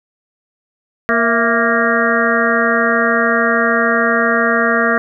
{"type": "harmonic tone with a mistuned harmonic", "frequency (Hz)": 233.1, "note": "A#3", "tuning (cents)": 0, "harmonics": [1, 2, 3, 5, 6, 7, 8], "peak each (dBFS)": [-19, -19, -19, -19, -19, -19, -19], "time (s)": [1.09, 4.98], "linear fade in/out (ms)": 0, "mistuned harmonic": 3, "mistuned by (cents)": -80, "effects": []}